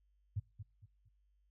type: tone with echo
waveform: sine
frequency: 102.2 Hz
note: G#2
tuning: 27 cents flat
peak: -33 dBFS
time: 0.36-0.4 s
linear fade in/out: 10 ms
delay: 230 ms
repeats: 3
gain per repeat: -10 dB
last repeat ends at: 1.09 s
effects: noise-tail reverb RT60 0.3 s tail -23 dB re dry + added 50 Hz sine -70 dBFS peak until 1.5 s